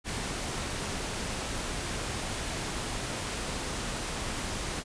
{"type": "noise", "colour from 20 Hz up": "pink", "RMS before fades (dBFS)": -34, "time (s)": [0.04, 4.84], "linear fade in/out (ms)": 50, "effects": ["resampled to 22050 Hz"]}